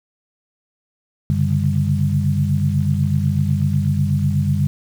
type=tone cluster; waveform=sine; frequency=94.5 / 137.9 / 146 / 198 Hz; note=F#2 / C#3 / D3 / G3; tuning=+37 / -9 / -10 / +18 cents; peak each=-20 / -22 / -19 / -22 dBFS; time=1.3-4.67 s; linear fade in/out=0 ms; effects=7-bit